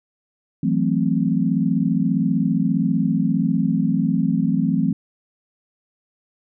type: chord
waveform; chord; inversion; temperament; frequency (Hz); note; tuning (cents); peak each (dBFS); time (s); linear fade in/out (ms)
sine; F# half-diminished seventh; third; equal; 164.81 / 185 / 220 / 261.6; E3 / F#3 / A3 / C4; 0 / 0 / 0 / 0; -22; 0.63-4.93; 5
effects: none